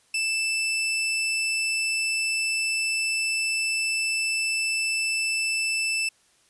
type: tone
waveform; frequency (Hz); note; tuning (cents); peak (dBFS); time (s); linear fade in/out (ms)
sawtooth; 2645; E7; +5; -20; 0.14-6.09; 5
effects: white hiss -62 dBFS RMS until 6.49 s + resampled to 24000 Hz